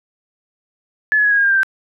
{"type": "tone with pitch steps", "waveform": "sine", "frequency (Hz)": [1719, 1695.3, 1672, 1649, 1626.3, 1603.9, 1581.8, 1560], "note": ["A6", "G#6", "G#6", "G#6", "G#6", "G6", "G6", "G6"], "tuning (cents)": [-41, 35, 11, -13, -37, 39, 15, -9], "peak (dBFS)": -11, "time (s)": [1.12, 1.632], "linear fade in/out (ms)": 0, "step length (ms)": 64, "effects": []}